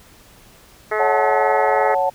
harmonic tone, 214.4 Hz, A3, 45 cents flat, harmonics 2 / 3 / 4 / 5 / 6 / 7 / 8 / 9 / 10, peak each -22 / -25 / -27 / -33 / -26 / -33 / -30 / -28 / -32 dBFS, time 0.91-1.95 s, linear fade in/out 10 ms
sine chord, F# minor, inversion second, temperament equal, 554.4 / 740 / 880 Hz, C#5 / F#5 / A5, 0 / 0 / 0 cents, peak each -20 dBFS, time 0.99-2.1 s, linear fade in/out 10 ms
effects pink hiss -48 dBFS RMS until 2.14 s

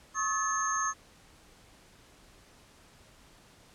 sine tone cluster, 1095 / 1274 / 1731 / 6410 Hz, C#6 / D#6 / A6 / G8, -22 / +41 / -29 / +38 cents, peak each -32 / -33 / -37 / -32 dBFS, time 0.14-0.94 s, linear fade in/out 50 ms, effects pink hiss -58 dBFS RMS until 3.74 s + low-pass 10000 Hz 12 dB/octave

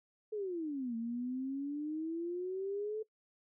sine exponential two-way sweep, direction down then up, 440 to 226.2 to 440 Hz, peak -35 dBFS, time 0.32-3.03 s, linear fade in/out 10 ms, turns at 0.96 s, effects noise-tail reverb RT60 0.1 s tail -20 dB re dry

